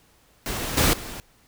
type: noise with level steps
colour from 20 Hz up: pink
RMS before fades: -29 / -19 / -36 dBFS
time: 0.46-1.2 s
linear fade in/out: 0 ms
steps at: 0.77 / 0.93 s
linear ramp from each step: 5 ms
effects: pink hiss -59 dBFS RMS until 1.47 s